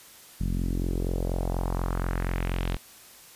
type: tone with low-pass filter sweep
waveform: sawtooth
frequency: 44.15 Hz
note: F1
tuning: 20 cents sharp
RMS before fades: -28 dBFS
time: 0.4-2.77 s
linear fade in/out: 10 ms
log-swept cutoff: 190 to 3700 Hz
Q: 2.1
effects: white hiss -50 dBFS RMS until 3.35 s + resampled to 32000 Hz